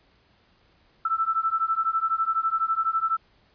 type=beating tone pair; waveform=sine; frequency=1318.5 / 1330.5 Hz; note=E6 / E6; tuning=0 / +16 cents; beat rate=12 Hz; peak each=-25 dBFS; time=1.05-3.17 s; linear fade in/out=5 ms; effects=pink hiss -62 dBFS RMS until 3.54 s + resampled to 11025 Hz